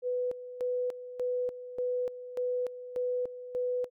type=tone with tremolo; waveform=sine; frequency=496.7 Hz; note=B4; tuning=10 cents sharp; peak=-28 dBFS; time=0.02-3.9 s; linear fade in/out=50 ms; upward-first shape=square; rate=1.7 Hz; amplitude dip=75%; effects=none